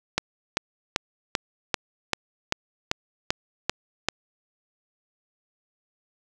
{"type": "click train", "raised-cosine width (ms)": 0.2, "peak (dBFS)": -4, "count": 11, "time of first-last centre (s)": [0.18, 4.086], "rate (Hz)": 2.56, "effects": []}